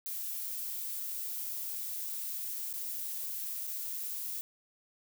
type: noise with dropouts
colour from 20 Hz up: violet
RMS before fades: -38 dBFS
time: 0.06-4.41 s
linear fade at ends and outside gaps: 0 ms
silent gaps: 2.728-2.738 / 3.669-3.674 s
effects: none